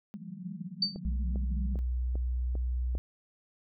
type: band-pass noise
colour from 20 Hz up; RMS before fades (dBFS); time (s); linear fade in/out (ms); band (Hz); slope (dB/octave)
white; -41; 0.14-1.79; 0; 160 to 210; 96
type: tone with exponential decay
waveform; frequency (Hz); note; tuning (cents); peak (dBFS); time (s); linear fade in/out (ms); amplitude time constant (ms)
sine; 4588; D8; -41; -21; 0.82-0.99; 5; 35
type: click train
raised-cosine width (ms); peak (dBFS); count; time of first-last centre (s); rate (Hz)
2; -28; 6; 0.96-2.952; 2.51
type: tone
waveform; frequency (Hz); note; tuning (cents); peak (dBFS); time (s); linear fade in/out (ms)
sine; 61.74; B1; 0; -28; 1.05-2.98; 0
effects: none